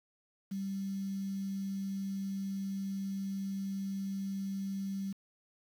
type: tone with quantisation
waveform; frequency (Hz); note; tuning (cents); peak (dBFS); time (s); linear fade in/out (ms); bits
sine; 195.1; G3; -8; -34; 0.51-5.13; 10; 9
effects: none